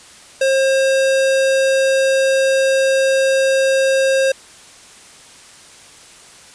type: tone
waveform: square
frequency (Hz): 535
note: C5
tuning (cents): +38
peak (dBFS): -13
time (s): 0.41-4.32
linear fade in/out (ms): 5
effects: white hiss -42 dBFS RMS until 6.54 s + resampled to 22050 Hz